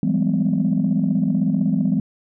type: tone cluster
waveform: sine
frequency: 166.7 / 192.5 / 208.3 / 253.8 Hz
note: E3 / G3 / G#3 / B3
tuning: +20 / -31 / +5 / +47 cents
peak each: -21 dBFS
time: 0.03-2 s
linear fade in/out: 2 ms
effects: tanh soft clip ceiling -10 dBFS